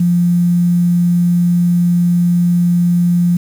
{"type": "tone with quantisation", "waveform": "sine", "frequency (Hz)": 174.61, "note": "F3", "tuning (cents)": 0, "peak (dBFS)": -9, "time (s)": [0, 3.37], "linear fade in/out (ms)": 5, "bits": 6, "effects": []}